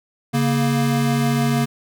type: tone pair together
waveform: square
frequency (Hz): 139.6 / 234.8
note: C#3 / A#3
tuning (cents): +13 / +13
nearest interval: major sixth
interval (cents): 900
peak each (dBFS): -20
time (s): 0.33-1.66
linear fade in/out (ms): 20
effects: none